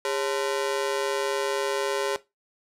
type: ring-modulated tone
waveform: sawtooth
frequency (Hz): 478.6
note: A#4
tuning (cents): +46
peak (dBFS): -18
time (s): 0.05-2.16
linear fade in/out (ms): 0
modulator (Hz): 71.9
effects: noise-tail reverb RT60 0.2 s tail -17 dB re dry + low-pass 10000 Hz 12 dB/octave